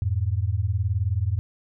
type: beating tone pair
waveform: sine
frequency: 87.2 / 106.2 Hz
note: F2 / G#2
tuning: -2 / +39 cents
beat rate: 19 Hz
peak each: -24 dBFS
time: 0.02-1.39 s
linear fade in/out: 0 ms
effects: none